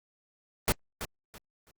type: noise with echo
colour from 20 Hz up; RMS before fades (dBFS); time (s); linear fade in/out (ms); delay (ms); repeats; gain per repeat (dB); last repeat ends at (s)
pink; -24; 0.68-0.72; 0; 330; 3; -12; 1.71
effects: Opus 24 kbps